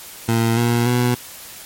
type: tone with pitch steps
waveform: 20% pulse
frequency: 114.8 / 118.71 / 122.76 Hz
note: A#2 / A#2 / B2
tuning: -26 / +32 / -10 cents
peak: -10 dBFS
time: 0.28-1.15 s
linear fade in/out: 10 ms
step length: 290 ms
effects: white hiss -37 dBFS RMS until 1.65 s + MP3 64 kbps